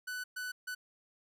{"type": "tone bursts at uneven times", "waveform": "45% pulse", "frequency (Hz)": 1493, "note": "F#6", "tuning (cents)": 15, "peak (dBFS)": -37, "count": 3, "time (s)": [[0.07, 0.24], [0.36, 0.52], [0.67, 0.75]], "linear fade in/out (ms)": 10, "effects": []}